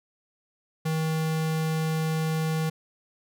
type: tone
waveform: square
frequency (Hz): 158.9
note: D#3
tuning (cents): +37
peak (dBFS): -25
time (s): 0.85-2.7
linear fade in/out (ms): 10
effects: none